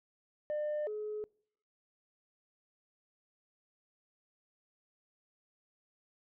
sine tone pair in turn, 600 / 424.3 Hz, D5 / G#4, +37 / +37 cents, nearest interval tritone, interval 600 cents, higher first, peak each -30 / -35 dBFS, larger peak first, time 0.5-0.87 / 0.87-1.24 s, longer neither, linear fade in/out 0 ms, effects noise-tail reverb RT60 0.6 s tail -26 dB re dry + tanh soft clip ceiling -31 dBFS

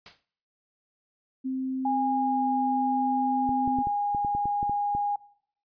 white noise with exponential decay, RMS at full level -40 dBFS, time 0.06-0.25 s, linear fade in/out 1 ms, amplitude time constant 40 ms
sine tone with pitch glide, 261.6 to 258.3 Hz, C4 to C4, 0 to -22 cents, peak -27 dBFS, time 1.44-3.83 s, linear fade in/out 20 ms, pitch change -22 cents, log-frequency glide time 2.13-2.43 s
sine tone, 819 Hz, G#5, 24 cents flat, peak -24 dBFS, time 1.85-5.16 s, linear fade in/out 5 ms
clicks, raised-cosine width 3 ms, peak -23 dBFS, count 11, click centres 3.492 / 3.677 / 3.787 / 3.871 / 4.148 / 4.248 / 4.35 / 4.456 / 4.629 / 4.696 / 4.95 s
effects noise-tail reverb RT60 0.7 s tail -23 dB re dry + resampled to 11025 Hz

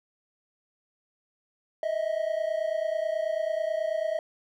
triangle tone pair together, 623 / 652.2 Hz, D#5 / E5, +2 / -19 cents, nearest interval minor second, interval 79 cents, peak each -27 dBFS, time 1.83-4.19 s, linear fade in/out 2 ms, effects none

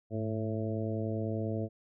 harmonic tone with a mistuned harmonic, 110.3 Hz, A2, 5 cents sharp, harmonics 1 / 2 / 3 / 4 / 5 / 6, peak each -34 / -37 / -39 / -40 / -41 / -42 dBFS, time 0.1-1.69 s, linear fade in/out 50 ms, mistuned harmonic 1, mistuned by -67 cents, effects none

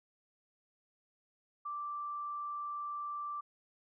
sine tone, 1173 Hz, D6, 2 cents flat, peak -37 dBFS, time 1.65-3.41 s, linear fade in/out 10 ms, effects none

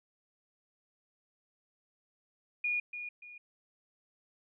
sine tone with echo, 2441 Hz, D#7, 34 cents flat, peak -29 dBFS, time 2.64-2.8 s, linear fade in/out 5 ms, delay 290 ms, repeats 2, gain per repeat -9 dB, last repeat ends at 3.38 s, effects none

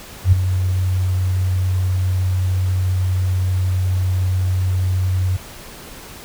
sine tone with ADSR envelope, 92.5 Hz, F#2, in tune, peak -5 dBFS, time 0.24-5.37 s, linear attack 86 ms, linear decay 7 ms, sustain -10 dB, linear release 10 ms, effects pink hiss -37 dBFS RMS until 6.24 s

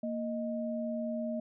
sine tone pair together, 232.2 / 622.3 Hz, A#3 / D#5, -7 / 0 cents, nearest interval octave + perfect fourth, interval 1707 cents, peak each -34 / -36 dBFS, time 0.03-1.4 s, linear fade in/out 5 ms, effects none

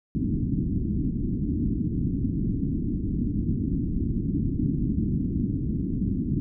white low-pass noise, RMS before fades -26 dBFS, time 0.15-6.4 s, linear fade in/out 0 ms, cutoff 300 Hz, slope 48 dB/octave, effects none

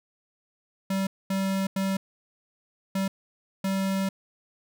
square tone bursts at uneven times, 193.1 Hz, G3, 26 cents flat, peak -25 dBFS, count 5, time 0.9-1.07 / 1.3-1.67 / 1.76-1.97 / 2.95-3.08 / 3.64-4.09 s, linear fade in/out 5 ms, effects none

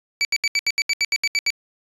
25% pulse tone bursts, 2300 Hz, D7, 37 cents flat, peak -13 dBFS, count 12, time 0.21-1.503 s, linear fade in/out 0 ms, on 39 ms, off 75 ms, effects resampled to 24000 Hz

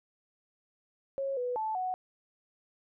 sine tone with pitch steps, 546 / 493.7 / 873 / 740 Hz, C#5 / B4 / A5 / F#5, -26 / -1 / -14 / 0 cents, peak -30 dBFS, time 1.18-1.94 s, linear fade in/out 0 ms, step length 190 ms, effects none

